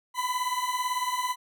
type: beating tone pair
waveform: 40% pulse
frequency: 992 / 1010 Hz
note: B5 / B5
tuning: +7 / +39 cents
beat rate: 18 Hz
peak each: -29 dBFS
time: 0.14-1.36 s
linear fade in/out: 50 ms
effects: none